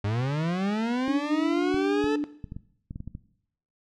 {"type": "linear sweep", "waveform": "40% pulse", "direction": "up", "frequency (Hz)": [98, 441.7], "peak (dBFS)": -24, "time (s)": [0.04, 2.16], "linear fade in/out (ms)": 5}
{"type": "tone", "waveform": "sine", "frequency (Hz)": 293.7, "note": "D4", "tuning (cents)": 0, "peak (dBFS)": -24, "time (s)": [1.08, 2.24], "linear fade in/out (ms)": 0}
{"type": "clicks", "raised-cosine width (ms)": 5, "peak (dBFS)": -24, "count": 10, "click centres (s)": [1.744, 2.042, 2.442, 2.521, 2.565, 2.909, 2.959, 3.004, 3.076, 3.151]}
{"effects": ["noise-tail reverb RT60 0.7 s tail -17 dB re dry", "low-pass 4000 Hz 12 dB/octave"]}